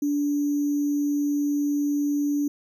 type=tone with sample-and-hold; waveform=sine; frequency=290 Hz; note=D4; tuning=22 cents flat; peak=-21 dBFS; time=0.02-2.48 s; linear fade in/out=5 ms; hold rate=6300 Hz; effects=none